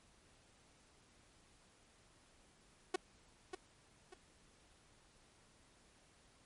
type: tone with echo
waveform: sawtooth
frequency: 369.7 Hz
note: F#4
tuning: 1 cent flat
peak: -29 dBFS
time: 2.94-2.96 s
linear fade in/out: 5 ms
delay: 590 ms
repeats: 2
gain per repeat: -9 dB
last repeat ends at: 4.14 s
effects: pink hiss -68 dBFS RMS until 6.45 s + MP3 48 kbps